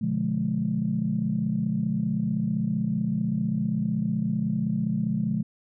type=chord; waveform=sine; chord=B diminished seventh; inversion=none; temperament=just; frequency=123.47 / 148.16 / 177.8 / 213.4 Hz; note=B2 / D3 / F3 / Ab3; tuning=0 / +16 / +31 / +47 cents; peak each=-32 / -31 / -28 / -26 dBFS; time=0.01-5.43 s; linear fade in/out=10 ms; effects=tanh soft clip ceiling -13 dBFS